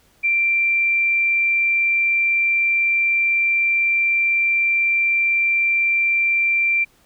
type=tone; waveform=sine; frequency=2358 Hz; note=D7; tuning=6 cents sharp; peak=-15 dBFS; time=0.23-6.85 s; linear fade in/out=20 ms; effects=pink hiss -57 dBFS RMS until 7.05 s